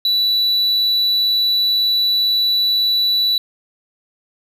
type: tone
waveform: triangle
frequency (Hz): 3951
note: B7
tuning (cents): 0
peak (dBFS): -12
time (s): 0.05-3.38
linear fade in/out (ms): 2
effects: none